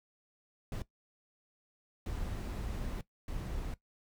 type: noise bursts at uneven times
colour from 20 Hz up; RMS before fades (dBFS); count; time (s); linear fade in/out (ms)
brown; -38; 3; 0.72-0.82 / 2.06-3.01 / 3.28-3.74; 2
effects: noise-tail reverb RT60 0.1 s tail -17 dB re dry

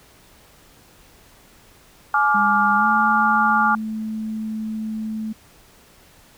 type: chord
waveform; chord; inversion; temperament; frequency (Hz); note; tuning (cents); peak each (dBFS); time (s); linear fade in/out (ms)
sine; D diminished; second; just; 845.8 / 1174.7 / 1409.6; Ab5 / D6 / F6; +31 / 0 / +16; -19; 2.14-3.75; 2
type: tone with pitch glide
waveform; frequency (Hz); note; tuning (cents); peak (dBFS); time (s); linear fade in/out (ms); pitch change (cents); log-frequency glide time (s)
sine; 203.8 to 218.4; G#3 to A3; -32 to -13; -24; 2.34-5.33; 10; +119; 2.76-2.86
effects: pink hiss -51 dBFS RMS until 6.37 s

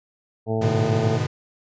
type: harmonic tone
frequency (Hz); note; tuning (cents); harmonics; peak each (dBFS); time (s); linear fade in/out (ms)
111.1; A2; +17; 1 / 2 / 3 / 4 / 5 / 6 / 7 / 8; -25 / -28 / -33 / -25 / -38 / -30 / -35 / -40; 0.46-1.2; 50
type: chord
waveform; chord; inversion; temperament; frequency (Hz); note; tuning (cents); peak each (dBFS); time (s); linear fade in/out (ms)
45% pulse; G# minor; none; equal with one note detuned; 103.83 / 123.47 / 151.66; G#2 / B2 / D#3; 0 / 0 / -44; -26 / -25 / -27; 0.61-1.27; 10
effects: resampled to 16000 Hz

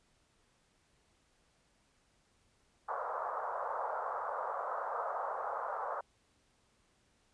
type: band-pass noise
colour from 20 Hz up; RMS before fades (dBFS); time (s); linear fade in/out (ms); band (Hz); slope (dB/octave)
white; -38; 2.88-6.01; 10; 500 to 1300; 48
effects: pink hiss -72 dBFS RMS until 7.33 s + resampled to 22050 Hz

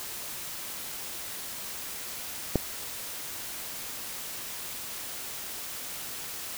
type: click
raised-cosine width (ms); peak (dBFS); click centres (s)
2; -9; 2.557
effects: white hiss -38 dBFS RMS until 6.57 s

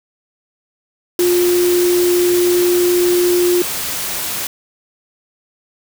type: tone in noise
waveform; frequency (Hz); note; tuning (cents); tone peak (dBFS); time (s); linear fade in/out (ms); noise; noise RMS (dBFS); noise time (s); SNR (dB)
sine; 354; F4; +23; -11; 1.19-3.62; 2; white; -22; 1.19-4.47; +8
effects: none

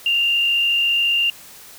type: tone with frequency modulation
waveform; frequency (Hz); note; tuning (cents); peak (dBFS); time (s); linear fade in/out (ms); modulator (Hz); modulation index
sine; 2794; F7; 0; -15; 0.06-1.3; 2; 45.4; 0.87
effects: white hiss -42 dBFS RMS until 1.78 s

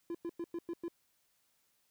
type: tone bursts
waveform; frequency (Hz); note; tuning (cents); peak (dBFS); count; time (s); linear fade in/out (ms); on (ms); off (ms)
triangle; 340.4; F4; -44; -34; 6; 0.1-0.882; 2; 47; 100
effects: white hiss -75 dBFS RMS until 1.9 s

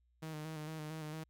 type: tone with vibrato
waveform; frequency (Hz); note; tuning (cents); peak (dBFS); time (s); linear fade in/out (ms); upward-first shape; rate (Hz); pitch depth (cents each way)
sawtooth; 155.56; D#3; 0; -38; 0.22-1.24; 10; square; 4.4; 33
effects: added 60 Hz sine -70 dBFS peak until 1.29 s

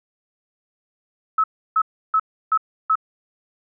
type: tone bursts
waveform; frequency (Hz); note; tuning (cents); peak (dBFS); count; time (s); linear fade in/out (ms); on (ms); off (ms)
sine; 1295; E6; -31; -14; 5; 1.38-2.955; 5; 59; 320
effects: none

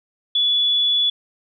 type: tone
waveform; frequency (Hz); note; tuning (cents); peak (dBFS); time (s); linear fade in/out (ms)
sine; 3425; A7; -47; -15; 0.35-1.1; 5
effects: none

